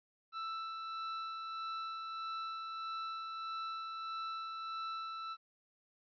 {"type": "tone with tremolo", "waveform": "45% pulse", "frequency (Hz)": 1324, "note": "E6", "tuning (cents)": 7, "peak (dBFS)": -38, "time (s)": [0.32, 5.37], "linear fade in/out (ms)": 50, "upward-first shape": "sine", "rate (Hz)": 1.6, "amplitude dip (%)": 30, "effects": ["resampled to 11025 Hz", "13-bit"]}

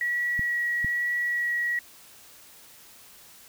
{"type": "tone with vibrato", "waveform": "sine", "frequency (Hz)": 1924, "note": "B6", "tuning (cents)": -46, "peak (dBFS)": -24, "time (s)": [0.01, 1.79], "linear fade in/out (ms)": 2, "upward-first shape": "sine", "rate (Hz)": 1.1, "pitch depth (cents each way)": 8}
{"type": "clicks", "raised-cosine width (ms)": 5, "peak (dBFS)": -20, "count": 2, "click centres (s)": [0.394, 0.846]}
{"effects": ["white hiss -51 dBFS RMS until 3.48 s"]}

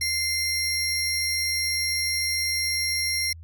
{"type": "tone pair together", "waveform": "30% pulse", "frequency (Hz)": [2091, 5572], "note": ["C7", "F8"], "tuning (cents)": [-2, -5], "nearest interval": "octave + perfect fourth", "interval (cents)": 1697, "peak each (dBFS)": [-24, -22], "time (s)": [0.01, 3.33], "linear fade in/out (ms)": 5, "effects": ["added 82 Hz sine -40 dBFS peak until 3.43 s"]}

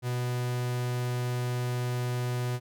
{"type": "tone", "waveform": "45% pulse", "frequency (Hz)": 123.47, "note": "B2", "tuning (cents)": 0, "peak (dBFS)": -28, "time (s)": [0.02, 2.6], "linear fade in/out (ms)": 50, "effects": []}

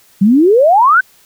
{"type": "exponential sweep", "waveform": "sine", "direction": "up", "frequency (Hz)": [185, 1572], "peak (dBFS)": -5, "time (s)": [0.21, 1.01], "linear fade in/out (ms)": 10, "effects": ["white hiss -48 dBFS RMS until 1.25 s"]}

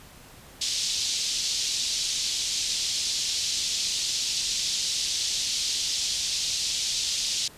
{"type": "band-pass noise", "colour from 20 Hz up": "pink", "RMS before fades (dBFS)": -28, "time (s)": [0.61, 7.48], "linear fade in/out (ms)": 5, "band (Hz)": [3600, 6800], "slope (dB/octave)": 24, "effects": ["pink hiss -49 dBFS RMS until 7.57 s", "resampled to 32000 Hz"]}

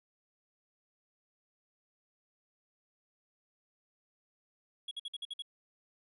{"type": "tone bursts", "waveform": "triangle", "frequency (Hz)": 3331, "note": "G#7", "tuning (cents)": 4, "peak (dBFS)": -36, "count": 7, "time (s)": [4.88, 5.422], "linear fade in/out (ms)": 5, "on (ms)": 32, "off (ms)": 53, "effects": ["resampled to 32000 Hz"]}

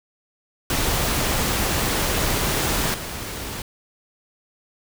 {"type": "noise with level steps", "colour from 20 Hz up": "pink", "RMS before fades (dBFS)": [-22, -31], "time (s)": [0.7, 3.62], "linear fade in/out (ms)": 2, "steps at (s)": 2.94, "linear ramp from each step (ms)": 2, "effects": []}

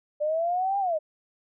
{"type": "linear two-way sweep", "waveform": "sine", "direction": "up then down", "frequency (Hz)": [587.3, 808, 596], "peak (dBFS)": -23, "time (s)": [0.2, 0.99], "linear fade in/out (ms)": 20, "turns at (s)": 0.79, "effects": []}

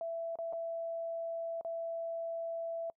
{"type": "tone with dropouts", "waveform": "sine", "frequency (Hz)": 665, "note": "E5", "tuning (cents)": 15, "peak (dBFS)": -35, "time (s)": [0.01, 2.9], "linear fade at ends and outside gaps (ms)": 1, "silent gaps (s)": [[0.356, 0.387], [0.526, 0.532], [1.611, 1.648]], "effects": ["noise-tail reverb RT60 0.1 s tail -26 dB re dry"]}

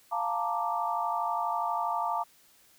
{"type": "chord", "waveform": "sine", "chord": "Bb major seventh", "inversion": "second", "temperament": "equal", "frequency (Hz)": [698.5, 880, 932.3, 1174.7], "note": ["F5", "A5", "Bb5", "D6"], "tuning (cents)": [0, 0, 0, 0], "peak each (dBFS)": -33, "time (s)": [0.11, 2.24], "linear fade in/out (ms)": 20, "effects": ["white hiss -61 dBFS RMS until 2.78 s"]}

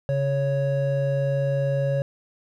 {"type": "tone pair together", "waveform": "triangle", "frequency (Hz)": [138.59, 554.4], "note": ["C#3", "C#5"], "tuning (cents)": [0, 0], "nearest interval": "2 octaves", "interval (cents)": 2400, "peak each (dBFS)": [-21, -22], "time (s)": [0.09, 2.02], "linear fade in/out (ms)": 0, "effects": []}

